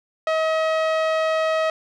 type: tone with low-pass filter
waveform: sawtooth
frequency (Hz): 637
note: D#5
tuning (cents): +41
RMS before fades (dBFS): -21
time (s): 0.27-1.7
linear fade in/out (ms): 2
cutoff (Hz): 3200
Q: 0.6
effects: none